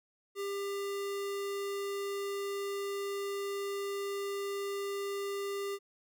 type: tone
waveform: square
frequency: 399 Hz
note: G4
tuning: 31 cents sharp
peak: -35 dBFS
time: 0.35-5.79 s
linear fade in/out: 50 ms
effects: none